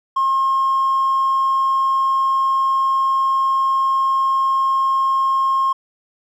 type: tone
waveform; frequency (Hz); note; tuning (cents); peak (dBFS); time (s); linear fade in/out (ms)
triangle; 1072; C6; +42; -11; 0.16-5.73; 10
effects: tanh soft clip ceiling -11 dBFS